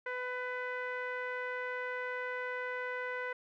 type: tone with low-pass filter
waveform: sawtooth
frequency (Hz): 499.7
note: B4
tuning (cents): +20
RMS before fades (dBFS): -38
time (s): 0.06-3.33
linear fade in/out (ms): 5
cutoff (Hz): 1800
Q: 6.4
effects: none